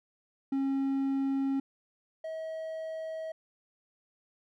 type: tone pair in turn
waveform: triangle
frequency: 271.8 / 640.5 Hz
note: C#4 / E5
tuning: -34 / -50 cents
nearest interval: octave + minor third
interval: 1484 cents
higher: second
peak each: -25 / -33 dBFS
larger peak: first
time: 0.52-1.6 / 2.24-3.32 s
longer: neither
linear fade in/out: 5 ms
effects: none